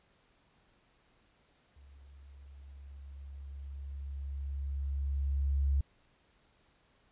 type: tone with level ramp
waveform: sine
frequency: 69.3 Hz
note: C#2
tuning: in tune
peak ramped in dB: -54 to -25 dBFS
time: 1.76-5.81 s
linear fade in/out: 5 ms
effects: pink hiss -69 dBFS RMS until 7.11 s + resampled to 8000 Hz